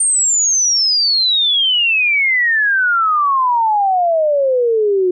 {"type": "exponential sweep", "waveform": "sine", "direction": "down", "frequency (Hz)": [8870, 356.9], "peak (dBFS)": -11, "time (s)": [0, 5.11], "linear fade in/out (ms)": 5, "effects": []}